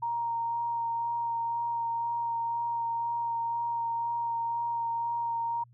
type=tone with vibrato; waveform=sine; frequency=932.3 Hz; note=A#5; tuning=in tune; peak=-28 dBFS; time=0.02-5.64 s; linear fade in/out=10 ms; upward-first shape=sine; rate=2 Hz; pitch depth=12 cents each way; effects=added 120 Hz sine -55 dBFS peak until 5.73 s